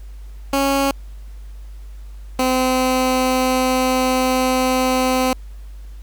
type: tone pair in turn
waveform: 15% pulse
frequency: 275.4 / 257.3 Hz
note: C#4 / C4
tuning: -11 / -29 cents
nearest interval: minor second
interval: 118 cents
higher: first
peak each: -9 dBFS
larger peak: neither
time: 0.53-0.91 / 2.39-5.33 s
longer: second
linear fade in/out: 2 ms
effects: added 50 Hz sine -32 dBFS peak until 6.02 s + pink hiss -54 dBFS RMS until 6.02 s